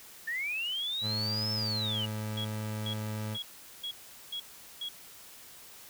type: linear two-way sweep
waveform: sine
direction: up then down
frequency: 1760 to 5300 to 2843 Hz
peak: -31 dBFS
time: 0.27-2.06 s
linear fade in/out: 10 ms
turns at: 1.52 s
type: tone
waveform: 30% pulse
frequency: 107.5 Hz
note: A2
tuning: 40 cents flat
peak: -31 dBFS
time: 1.01-3.38 s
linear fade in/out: 50 ms
type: tone bursts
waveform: sine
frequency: 3322 Hz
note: G#7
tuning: in tune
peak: -34 dBFS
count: 6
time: 2.37-4.888 s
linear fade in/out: 5 ms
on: 78 ms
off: 410 ms
effects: white hiss -51 dBFS RMS until 5.89 s